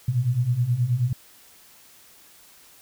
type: beating tone pair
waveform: sine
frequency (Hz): 116.54 / 125.94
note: A#2 / B2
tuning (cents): 0 / +34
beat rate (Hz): 9.4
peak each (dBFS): -25 / -21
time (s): 0.08-1.13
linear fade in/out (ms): 5
effects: white hiss -52 dBFS RMS until 2.81 s